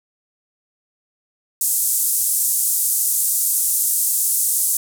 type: band-pass noise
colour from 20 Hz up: pink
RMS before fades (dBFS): -19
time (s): 1.61-4.77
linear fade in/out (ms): 2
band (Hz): 8200 to 14000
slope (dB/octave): 24
effects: none